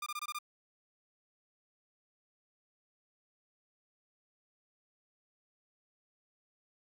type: tone bursts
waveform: sawtooth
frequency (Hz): 1203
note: D6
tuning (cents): +41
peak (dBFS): -33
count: 6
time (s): 0.02-0.388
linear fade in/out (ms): 5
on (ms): 43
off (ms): 22
effects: none